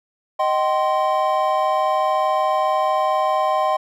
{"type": "chord", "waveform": "triangle", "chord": "C minor", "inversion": "first", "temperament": "equal with one note detuned", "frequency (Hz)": [622.3, 767, 1046.5], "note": ["Eb5", "G5", "C6"], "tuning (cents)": [0, -38, 0], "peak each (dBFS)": -19, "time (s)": [0.39, 3.77], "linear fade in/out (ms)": 10, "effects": []}